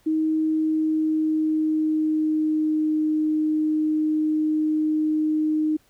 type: tone with pitch glide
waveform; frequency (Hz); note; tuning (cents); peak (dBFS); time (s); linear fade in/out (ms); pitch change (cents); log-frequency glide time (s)
sine; 314.5 to 308.9; D#4 to D#4; +19 to -12; -19; 0.06-5.77; 10; -31; 0.34-3.01
effects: pink hiss -61 dBFS RMS until 5.89 s